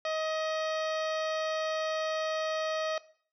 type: harmonic tone with a mistuned harmonic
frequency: 630 Hz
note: D#5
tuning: 21 cents sharp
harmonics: 1 / 2 / 3 / 4 / 5 / 6 / 7 / 8 / 9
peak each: -31 / -37 / -41 / -43 / -45 / -47 / -48 / -49 / -50 dBFS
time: 0.05-2.98 s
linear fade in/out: 2 ms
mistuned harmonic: 9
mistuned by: +29 cents
effects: noise-tail reverb RT60 0.5 s tail -18 dB re dry